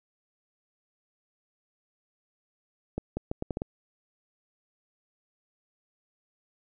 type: accelerating click train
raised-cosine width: 2 ms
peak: -17 dBFS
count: 7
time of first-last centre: 2.98-3.619 s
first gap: 190 ms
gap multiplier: 0.76
effects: none